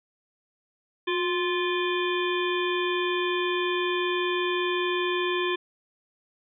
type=harmonic tone with a mistuned harmonic; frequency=348.1 Hz; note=F4; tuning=6 cents flat; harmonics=1 / 3 / 5 / 7 / 9 / 10; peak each=-26 / -31 / -33 / -34 / -36 / -36 dBFS; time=1.07-5.56 s; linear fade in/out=10 ms; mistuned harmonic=1; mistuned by=+54 cents; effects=none